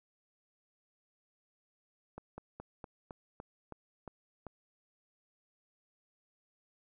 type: slowing click train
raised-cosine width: 1 ms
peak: -30 dBFS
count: 9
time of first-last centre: 2.18-4.467 s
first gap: 200 ms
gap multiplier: 1.1
effects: none